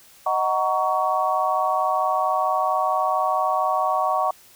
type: chord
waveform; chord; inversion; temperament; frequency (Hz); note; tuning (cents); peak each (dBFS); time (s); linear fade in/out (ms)
sine; D# minor seventh; none; just; 622.3 / 746.7 / 933.4 / 1120.1; D#5 / F#5 / A#5 / C#6; 0 / +16 / +2 / +18; -26 / -23 / -27 / -23; 0.26-4.31; 5
effects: white hiss -51 dBFS RMS until 4.55 s